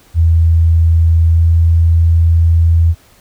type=tone with pitch glide; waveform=sine; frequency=82.41 to 83.03 Hz; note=E2 to E2; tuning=0 to +13 cents; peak=-6 dBFS; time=0.14-2.95 s; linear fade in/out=50 ms; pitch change=+13 cents; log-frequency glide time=1.34-1.39 s; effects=pink hiss -47 dBFS RMS until 3.2 s